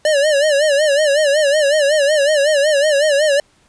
square tone with vibrato, 587.3 Hz, D5, in tune, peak -12 dBFS, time 0.05-3.4 s, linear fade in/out 2 ms, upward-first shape sine, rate 5.4 Hz, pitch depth 110 cents each way, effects pink hiss -55 dBFS RMS until 3.68 s + resampled to 22050 Hz

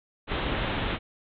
pink low-pass noise, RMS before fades -29 dBFS, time 0.27-0.99 s, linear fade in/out 50 ms, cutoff 3800 Hz, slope 96 dB/octave, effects none

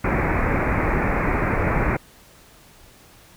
pink low-pass noise, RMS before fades -21 dBFS, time 0.04-1.97 s, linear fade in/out 5 ms, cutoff 2400 Hz, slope 96 dB/octave, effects pink hiss -50 dBFS RMS until 3.36 s

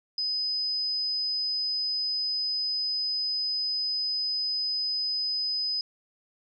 sine tone, 5020 Hz, D#8, 15 cents sharp, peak -26 dBFS, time 0.18-5.81 s, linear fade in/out 2 ms, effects none

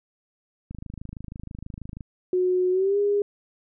click train, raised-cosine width 5 ms, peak -24 dBFS, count 35, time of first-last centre 0.71-2.008 s, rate 26.2 Hz
sine tone with pitch glide, 365.3 to 407.7 Hz, F#4 to G#4, -22 to -32 cents, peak -19 dBFS, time 2.33-3.22 s, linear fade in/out 2 ms, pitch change +190 cents, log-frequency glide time 2.71-2.98 s
effects none

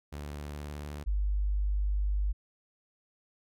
sawtooth tone with vibrato, 73.42 Hz, D2, in tune, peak -34 dBFS, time 0.12-1.04 s, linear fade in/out 10 ms, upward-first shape square, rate 19 Hz, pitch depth 48 cents each way
sine tone, 50 Hz, G1, 35 cents sharp, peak -26 dBFS, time 1.06-2.33 s, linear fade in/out 20 ms
effects none

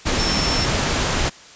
sine tone in noise, 5390 Hz, E8, 38 cents sharp, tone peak -23 dBFS, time 0.18-0.66 s, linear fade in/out 20 ms, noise pink, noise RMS -20 dBFS, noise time 0.05-1.3 s, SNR -6 dB, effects white hiss -43 dBFS RMS until 1.55 s + resampled to 16000 Hz

